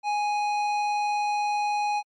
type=tone with tanh clipping; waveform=triangle; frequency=830.6 Hz; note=G#5; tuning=in tune; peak=-25 dBFS; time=0.03-2.03 s; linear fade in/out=50 ms; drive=17 dB; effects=MP3 48 kbps